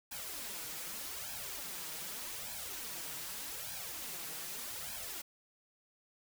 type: noise with flanger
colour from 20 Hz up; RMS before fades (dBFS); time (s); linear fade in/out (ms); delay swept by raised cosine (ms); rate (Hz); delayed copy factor
white; -43; 0.11-5.22; 10; 1.2 to 6.4; 0.83; +0.8
effects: none